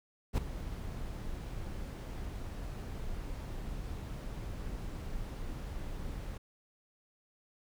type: noise with ADSR envelope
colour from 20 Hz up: brown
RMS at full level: -26 dBFS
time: 0.33-6.38 s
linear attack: 49 ms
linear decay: 4 ms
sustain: -14 dB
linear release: 9 ms
effects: none